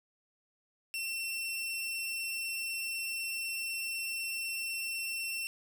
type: tone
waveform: sawtooth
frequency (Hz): 2704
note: E7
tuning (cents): +43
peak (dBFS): -31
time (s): 0.94-5.47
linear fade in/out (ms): 0
effects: none